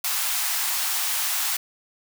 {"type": "high-pass noise", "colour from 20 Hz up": "white", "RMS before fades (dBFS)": -25, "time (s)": [0.04, 1.57], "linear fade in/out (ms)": 5, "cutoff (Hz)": 720, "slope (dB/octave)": 48, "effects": []}